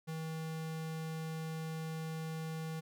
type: tone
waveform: square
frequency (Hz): 160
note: D#3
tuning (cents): +49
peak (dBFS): -39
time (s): 0.07-2.81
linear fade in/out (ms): 20
effects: none